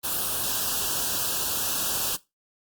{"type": "band-stop noise", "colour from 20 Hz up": "white", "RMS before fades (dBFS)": -27, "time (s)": [0.03, 2.17], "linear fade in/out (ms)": 20, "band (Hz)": [1700, 2600], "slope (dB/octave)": 96, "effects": ["noise-tail reverb RT60 0.2 s tail -18 dB re dry", "Opus 32 kbps"]}